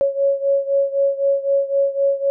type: beating tone pair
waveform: sine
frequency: 553 / 556.9 Hz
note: C#5 / C#5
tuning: -4 / +8 cents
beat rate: 3.9 Hz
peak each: -17 / -20 dBFS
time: 0.01-2.3 s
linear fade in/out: 0 ms
effects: none